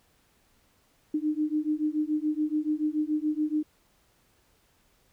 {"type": "beating tone pair", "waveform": "sine", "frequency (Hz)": [301.3, 308.3], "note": ["D4", "D#4"], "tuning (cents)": [44, -16], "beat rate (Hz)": 7, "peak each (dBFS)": -28, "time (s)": [1.14, 3.63], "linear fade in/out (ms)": 5, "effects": ["pink hiss -66 dBFS RMS until 5.12 s"]}